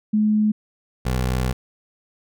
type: tone pair in turn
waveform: sine / 20% pulse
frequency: 213 / 63.17 Hz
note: G#3 / B1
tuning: +44 / +40 cents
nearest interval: octave + major sixth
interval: 2104 cents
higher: first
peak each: -15 dBFS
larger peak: neither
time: 0.13-0.52 / 1.05-1.53 s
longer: second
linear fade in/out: 10 ms
effects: none